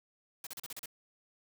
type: noise bursts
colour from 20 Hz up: white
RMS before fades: -43 dBFS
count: 7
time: 0.44-0.858 s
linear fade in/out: 2 ms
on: 28 ms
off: 37 ms
effects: none